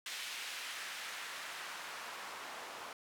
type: noise with band-pass filter sweep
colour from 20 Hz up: white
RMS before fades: -45 dBFS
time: 0.06-2.93 s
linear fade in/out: 2 ms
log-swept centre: 2600 to 820 Hz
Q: 0.96
effects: none